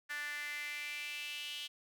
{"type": "tone with high-pass filter sweep", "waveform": "sawtooth", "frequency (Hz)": 293.7, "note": "D4", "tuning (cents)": 0, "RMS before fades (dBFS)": -42, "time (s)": [0.09, 1.68], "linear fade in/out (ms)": 20, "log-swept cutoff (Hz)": [1700, 3100], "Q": 5.6, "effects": []}